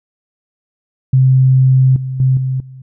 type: tone with level steps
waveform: sine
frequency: 130.81 Hz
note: C3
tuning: in tune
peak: -6 / -18 / -8 / -14 / -31 dBFS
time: 1.13-2.82 s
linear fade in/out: 5 ms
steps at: 1.96 / 2.2 / 2.37 / 2.6 s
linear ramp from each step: 2 ms
effects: none